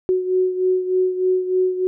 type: beating tone pair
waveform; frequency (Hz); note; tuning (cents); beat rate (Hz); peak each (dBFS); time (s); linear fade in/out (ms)
sine; 369.1 / 372.4; F#4 / F#4; -4 / +11; 3.3; -17 / -23; 0.09-1.87; 0
effects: none